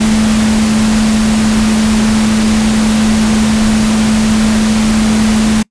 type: tone in noise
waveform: sine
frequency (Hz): 217.6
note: A3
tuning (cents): -19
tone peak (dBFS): -8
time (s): 0-5.63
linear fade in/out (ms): 10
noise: pink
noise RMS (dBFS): -17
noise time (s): 0-5.63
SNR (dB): +6
effects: noise-tail reverb RT60 0.1 s tail -26 dB re dry + resampled to 22050 Hz